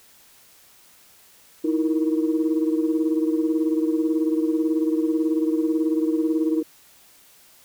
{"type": "tone cluster", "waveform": "sine", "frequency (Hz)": [314.7, 332.9, 467.3], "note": ["D#4", "E4", "A#4"], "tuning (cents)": [20, 17, 4], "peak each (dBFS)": [-20, -24, -28], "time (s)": [1.64, 6.63], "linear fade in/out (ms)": 10, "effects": ["tanh soft clip ceiling -11 dBFS", "white hiss -53 dBFS RMS until 7.64 s"]}